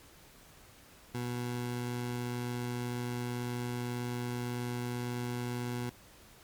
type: tone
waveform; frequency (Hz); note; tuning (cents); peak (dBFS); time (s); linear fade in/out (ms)
20% pulse; 121.9; B2; -22; -29; 1.14-5.9; 10
effects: pink hiss -57 dBFS RMS until 6.43 s + MP3 96 kbps